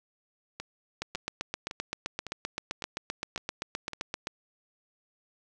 two click trains, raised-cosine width 0.2 ms, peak -15 / -20 dBFS, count 26 / 7, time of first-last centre 1.02-4.271 / 0.6-3.933 s, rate 7.69 / 1.8 Hz, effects none

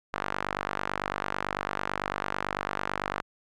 sawtooth tone with band-pass filter, 49 Hz, G1, in tune, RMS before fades -33 dBFS, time 0.13-3.22 s, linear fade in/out 10 ms, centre 1300 Hz, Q 1.4, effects none

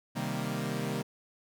sawtooth chord, C minor seventh, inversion none, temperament equal, 130.81 / 155.56 / 196 / 233.1 Hz, C3 / Eb3 / G3 / Bb3, 0 / 0 / 0 / 0 cents, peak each -33 dBFS, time 0.15-1.03 s, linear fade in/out 20 ms, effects none

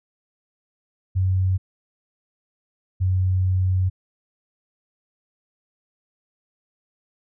sine tone pair in turn, 93.6 / 92.85 Hz, F#2 / F#2, +20 / +7 cents, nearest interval unison, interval 13 cents, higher first, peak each -17 dBFS, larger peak neither, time 1.15-1.58 / 3-3.9 s, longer second, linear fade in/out 20 ms, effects none

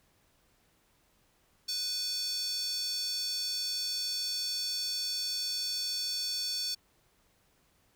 square tone with high-pass filter, 496.7 Hz, B4, 10 cents sharp, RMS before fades -34 dBFS, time 1.68-6.75 s, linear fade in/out 10 ms, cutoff 4700 Hz, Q 6.1, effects pink hiss -69 dBFS RMS until 7.95 s

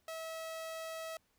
sawtooth tone, 647 Hz, E5, 32 cents flat, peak -37 dBFS, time 0.08-1.17 s, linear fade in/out 2 ms, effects pink hiss -75 dBFS RMS until 1.38 s

